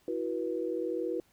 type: chord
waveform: sine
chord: E suspended second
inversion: none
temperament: equal with one note detuned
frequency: 329.6 / 370 / 484.3 Hz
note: E4 / F#4 / B4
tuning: 0 / 0 / -34 cents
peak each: -35 / -35 / -34 dBFS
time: 0.08-1.2 s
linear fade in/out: 2 ms
effects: pink hiss -67 dBFS RMS until 1.32 s